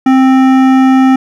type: tone with hard clipping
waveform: sine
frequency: 262.7 Hz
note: C4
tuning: 7 cents sharp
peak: -6 dBFS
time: 0.06-1.16 s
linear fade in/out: 5 ms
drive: 14 dB
effects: none